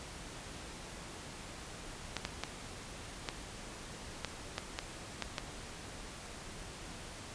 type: clicks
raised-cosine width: 0.2 ms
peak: -17 dBFS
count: 9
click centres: 2.167 / 2.251 / 2.436 / 3.288 / 4.247 / 4.581 / 4.789 / 5.223 / 5.382 s
effects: pink hiss -47 dBFS RMS until 7.34 s + resampled to 22050 Hz